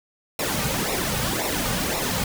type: noise with flanger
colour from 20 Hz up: pink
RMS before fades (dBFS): -25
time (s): 0.39-2.24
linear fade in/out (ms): 2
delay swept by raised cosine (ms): 0.63 to 3.03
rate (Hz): 1.9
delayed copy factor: -0.7
effects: none